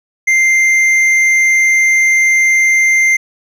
triangle tone with hard clipping, 2093 Hz, C7, in tune, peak -9 dBFS, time 0.27-3.17 s, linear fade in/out 10 ms, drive 9 dB, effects none

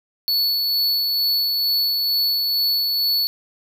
square tone with tremolo, 4430 Hz, C#8, 2 cents flat, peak -17 dBFS, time 0.28-3.27 s, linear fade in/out 0 ms, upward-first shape sine, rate 2.2 Hz, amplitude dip 25%, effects none

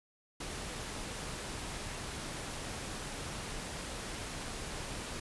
pink noise, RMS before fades -41 dBFS, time 0.4-5.2 s, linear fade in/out 5 ms, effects resampled to 24000 Hz

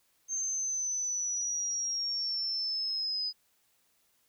sine linear sweep, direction down, 6350 to 4978 Hz, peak -30 dBFS, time 0.28-3.33 s, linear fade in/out 50 ms, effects white hiss -71 dBFS RMS until 4.28 s

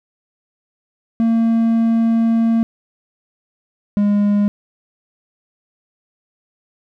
triangle tone pair in turn, 228 / 205 Hz, A#3 / G#3, -38 / -22 cents, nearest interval major second, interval 184 cents, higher first, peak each -10 dBFS, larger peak neither, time 1.2-2.63 / 3.97-4.48 s, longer first, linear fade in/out 0 ms, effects none

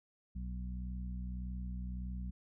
harmonic tone, 61.7 Hz, B1, 1 cent flat, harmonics 1 / 2 / 3 / 4, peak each -39 / -51 / -45 / -58 dBFS, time 0.35-2.31 s, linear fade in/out 10 ms, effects none

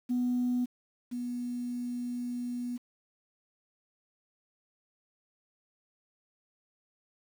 sine tone pair in turn, 246.9 / 244.1 Hz, B3 / B3, 0 / -20 cents, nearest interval unison, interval 20 cents, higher first, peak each -25 / -32 dBFS, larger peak first, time 0.09-0.66 / 1.11-2.78 s, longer second, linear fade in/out 20 ms, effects tanh soft clip ceiling -23 dBFS + 9-bit

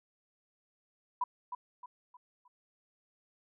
sine tone with echo, 987.8 Hz, B5, in tune, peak -28 dBFS, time 1.21-1.24 s, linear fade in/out 5 ms, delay 310 ms, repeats 4, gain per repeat -8 dB, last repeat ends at 2.48 s, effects none

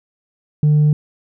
triangle tone with tanh clipping, 150 Hz, D3, 37 cents sharp, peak -10 dBFS, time 0.63-0.93 s, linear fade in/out 2 ms, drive 6 dB, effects none

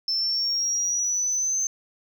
sine exponential sweep, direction up, 5300 to 6272 Hz, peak -21 dBFS, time 0.08-1.67 s, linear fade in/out 2 ms, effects tanh soft clip ceiling -18 dBFS + 10-bit

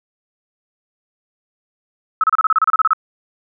sine tone bursts, 1294 Hz, E6, 32 cents flat, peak -10 dBFS, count 13, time 2.21-2.933 s, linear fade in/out 2 ms, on 27 ms, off 31 ms, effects none

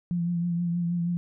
sine tone with vibrato, 172.5 Hz, F3, 21 cents flat, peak -24 dBFS, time 0.11-1.17 s, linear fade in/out 0 ms, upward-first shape triangle, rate 6.3 Hz, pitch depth 38 cents each way, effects none

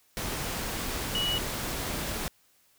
sine tone in noise, 2932 Hz, F#7, 16 cents flat, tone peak -27 dBFS, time 1.15-1.38 s, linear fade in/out 0 ms, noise pink, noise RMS -33 dBFS, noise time 0.17-2.28 s, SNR +3 dB, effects white hiss -65 dBFS RMS until 2.78 s

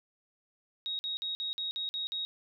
sine tone bursts, 3776 Hz, A#7, 22 cents sharp, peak -32 dBFS, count 8, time 0.86-2.25 s, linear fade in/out 0 ms, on 130 ms, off 50 ms, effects none

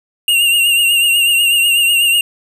square tone with vibrato, 2798 Hz, F7, 3 cents sharp, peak -10 dBFS, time 0.28-2.21 s, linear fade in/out 2 ms, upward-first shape triangle, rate 8.1 Hz, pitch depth 55 cents each way, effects none

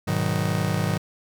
45% pulse chord, G# minor seventh, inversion none, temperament just, 103.83 / 124.59 / 155.74 / 186.89 Hz, G#2 / B2 / D#3 / F#3, 0 / +16 / +2 / +18 cents, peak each -27 / -31 / -26 / -28 dBFS, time 0.07-0.98 s, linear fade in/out 10 ms, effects none

